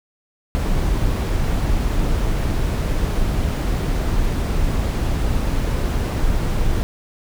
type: noise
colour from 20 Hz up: brown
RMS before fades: -19 dBFS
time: 0.55-6.83 s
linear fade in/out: 0 ms
effects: none